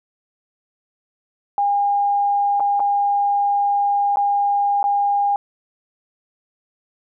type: tone with dropouts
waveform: sine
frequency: 810 Hz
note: G#5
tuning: 43 cents flat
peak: -15 dBFS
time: 1.58-5.36 s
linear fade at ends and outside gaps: 1 ms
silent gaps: 2.598-2.604 / 2.796-2.802 / 4.159-4.17 / 4.829-4.84 s
effects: none